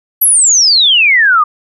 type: exponential sweep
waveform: sine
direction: down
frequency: 12000 to 1174.7 Hz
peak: -5 dBFS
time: 0.21-1.44 s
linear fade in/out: 10 ms
effects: none